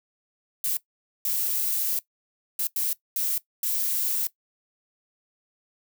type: noise bursts at uneven times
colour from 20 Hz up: violet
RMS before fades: -26 dBFS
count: 6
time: 0.64-0.77 / 1.25-1.99 / 2.59-2.67 / 2.76-2.93 / 3.16-3.38 / 3.63-4.27 s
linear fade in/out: 2 ms
effects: noise-tail reverb RT60 0.1 s tail -18 dB re dry